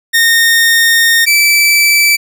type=tone pair in turn; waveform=sawtooth; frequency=1840 / 2318 Hz; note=A#6 / D7; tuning=-23 / -23 cents; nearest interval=major third; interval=400 cents; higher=second; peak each=-3 dBFS; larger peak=neither; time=0.13-1.26 / 1.26-2.17 s; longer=first; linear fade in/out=20 ms; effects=none